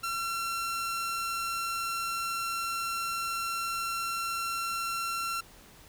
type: tone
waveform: sawtooth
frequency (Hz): 1359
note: F6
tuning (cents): -48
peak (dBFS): -27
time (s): 0.03-5.41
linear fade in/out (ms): 10
effects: pink hiss -54 dBFS RMS until 5.88 s